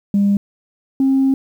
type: tone pair in turn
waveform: sine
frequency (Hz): 201 / 268.3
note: G3 / C4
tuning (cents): +44 / +44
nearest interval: perfect fourth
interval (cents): 500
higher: second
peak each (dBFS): -10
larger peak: neither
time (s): 0.14-0.37 / 1-1.34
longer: second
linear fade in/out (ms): 2
effects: tanh soft clip ceiling -8 dBFS + 8-bit